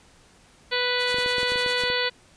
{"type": "harmonic tone", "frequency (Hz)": 493.9, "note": "B4", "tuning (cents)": 0, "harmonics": [1, 2, 3, 4, 5, 6, 7, 8, 9], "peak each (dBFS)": [-28, -33, -30, -29, -33, -33, -31, -33, -31], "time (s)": [0.71, 2.1], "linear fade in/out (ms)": 20}
{"type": "noise with tremolo", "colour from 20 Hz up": "white", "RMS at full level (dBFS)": -36, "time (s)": [0.98, 1.9], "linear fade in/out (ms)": 50, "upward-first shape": "sine", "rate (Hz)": 10, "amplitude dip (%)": 80}
{"type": "clicks", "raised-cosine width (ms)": 2, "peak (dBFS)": -23, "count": 10, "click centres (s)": [1.144, 1.185, 1.261, 1.383, 1.431, 1.52, 1.558, 1.662, 1.837, 1.901]}
{"effects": ["pink hiss -55 dBFS RMS until 2.36 s", "resampled to 22050 Hz"]}